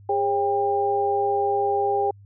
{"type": "tone cluster", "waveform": "sine", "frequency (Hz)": [406.3, 546, 797], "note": ["G#4", "C#5", "G5"], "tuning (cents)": [-38, -26, 28], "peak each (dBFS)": [-23, -30, -22], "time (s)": [0.09, 2.11], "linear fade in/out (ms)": 5, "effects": ["added 100 Hz sine -45 dBFS peak until 2.25 s"]}